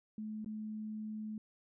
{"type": "tone with dropouts", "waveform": "sine", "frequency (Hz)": 215.3, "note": "A3", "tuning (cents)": -37, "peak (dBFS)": -39, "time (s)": [0.18, 1.38], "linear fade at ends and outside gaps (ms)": 2, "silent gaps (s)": [0.446, 0.46], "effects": []}